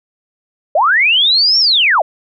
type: linear two-way sweep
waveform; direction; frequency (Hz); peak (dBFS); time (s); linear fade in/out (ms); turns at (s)
sine; up then down; 548 to 5580 to 548; -8; 0.75-2.02; 5; 1.59
effects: none